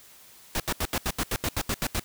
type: noise bursts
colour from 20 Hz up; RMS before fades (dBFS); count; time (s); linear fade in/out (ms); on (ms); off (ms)
pink; -27; 12; 0.55-1.995; 0; 48; 79
effects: white hiss -52 dBFS RMS until 2.04 s